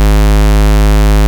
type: tone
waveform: square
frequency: 51.91 Hz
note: G#1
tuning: in tune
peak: -5 dBFS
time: 0-1.27 s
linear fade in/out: 0 ms
effects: none